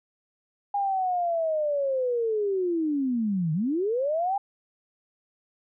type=linear two-way sweep; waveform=sine; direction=down then up; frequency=815 to 150 to 815 Hz; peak=-23 dBFS; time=0.74-4.38 s; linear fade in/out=5 ms; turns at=3.53 s; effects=none